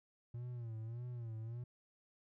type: tone with vibrato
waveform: triangle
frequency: 116.9 Hz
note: A#2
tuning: 5 cents sharp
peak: -40 dBFS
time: 0.34-1.64 s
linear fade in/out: 5 ms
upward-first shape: sine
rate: 1.7 Hz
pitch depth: 99 cents each way
effects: none